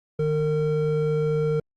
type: tone pair together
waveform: triangle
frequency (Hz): 152.4 / 457.3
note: D#3 / A#4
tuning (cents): -36 / -33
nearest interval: octave + perfect fifth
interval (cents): 1903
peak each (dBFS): -22 / -20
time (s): 0.19-1.6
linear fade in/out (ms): 5
effects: Opus 48 kbps